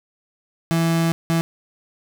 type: tone bursts at uneven times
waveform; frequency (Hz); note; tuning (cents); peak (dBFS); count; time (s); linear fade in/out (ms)
35% pulse; 165.6; E3; +8; -15; 2; 0.71-1.12 / 1.3-1.41; 0
effects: 9-bit